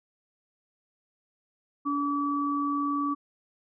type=tone pair together; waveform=sine; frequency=286.8 / 1148 Hz; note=D4 / D6; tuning=-41 / -40 cents; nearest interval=2 octaves; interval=2401 cents; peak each=-28 / -28 dBFS; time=1.85-3.15 s; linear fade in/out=20 ms; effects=none